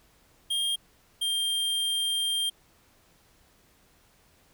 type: tone pair in turn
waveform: square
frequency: 3218 / 3190 Hz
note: G7 / G7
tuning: +45 / +30 cents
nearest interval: unison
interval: 15 cents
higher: first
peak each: -26 dBFS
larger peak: neither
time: 0.5-0.76 / 1.21-2.5 s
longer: second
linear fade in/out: 10 ms
effects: pink hiss -62 dBFS RMS until 4.53 s